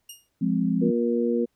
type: tone with exponential decay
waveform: 15% pulse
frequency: 2839 Hz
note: F7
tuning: 28 cents sharp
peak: -29 dBFS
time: 0.09-0.29 s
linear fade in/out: 5 ms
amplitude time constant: 43 ms
type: chord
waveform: sine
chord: F minor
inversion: none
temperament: equal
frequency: 174.61 / 207.7 / 261.6 Hz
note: F3 / Ab3 / C4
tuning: 0 / 0 / 0 cents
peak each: -25 dBFS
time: 0.41-0.91 s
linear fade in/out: 10 ms
type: harmonic tone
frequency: 118.5 Hz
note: A#2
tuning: 29 cents sharp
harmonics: 2 / 3 / 4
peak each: -24 / -27 / -25 dBFS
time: 0.81-1.46 s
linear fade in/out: 20 ms
effects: pink hiss -74 dBFS RMS until 1.55 s